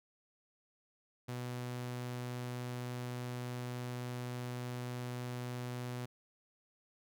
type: tone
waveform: sawtooth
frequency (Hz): 123.47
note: B2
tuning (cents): 0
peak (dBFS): -35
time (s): 1.28-6.06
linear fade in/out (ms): 10
effects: none